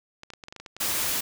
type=clicks; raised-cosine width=0.2 ms; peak=-24 dBFS; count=11; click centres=0.234 / 0.303 / 0.336 / 0.438 / 0.484 / 0.525 / 0.563 / 0.6 / 0.662 / 0.766 / 0.905 s
type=noise; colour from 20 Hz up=white; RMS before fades=-27 dBFS; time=0.8-1.21 s; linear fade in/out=10 ms
effects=none